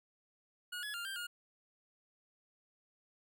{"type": "tone with pitch steps", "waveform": "25% pulse", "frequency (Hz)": [1447, 1692, 1400, 1578, 1426], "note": ["F#6", "G#6", "F6", "G6", "F6"], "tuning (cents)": [-39, 32, 4, 11, 36], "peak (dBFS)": -36, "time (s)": [0.72, 1.27], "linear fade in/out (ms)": 10, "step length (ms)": 110, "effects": []}